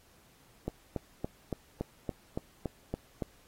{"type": "click train", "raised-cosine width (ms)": 2, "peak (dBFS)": -19, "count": 10, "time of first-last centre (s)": [0.68, 3.222], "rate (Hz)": 3.54, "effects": ["pink hiss -63 dBFS RMS until 3.47 s", "AAC 48 kbps"]}